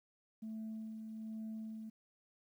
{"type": "tone with tremolo", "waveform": "sine", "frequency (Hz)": 220, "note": "A3", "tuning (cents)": 0, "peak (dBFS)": -39, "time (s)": [0.42, 1.9], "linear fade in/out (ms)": 10, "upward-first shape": "sine", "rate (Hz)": 1.2, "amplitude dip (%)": 40, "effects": ["tanh soft clip ceiling -39 dBFS", "12-bit"]}